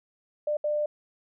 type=tone bursts at uneven times; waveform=sine; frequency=597 Hz; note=D5; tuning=28 cents sharp; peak=-24 dBFS; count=2; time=0.47-0.57 / 0.64-0.86 s; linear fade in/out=5 ms; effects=none